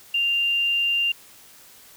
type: tone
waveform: sine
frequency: 2790 Hz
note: F7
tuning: 2 cents flat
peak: -19 dBFS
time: 0.14-1.12 s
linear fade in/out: 5 ms
effects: white hiss -49 dBFS RMS until 1.96 s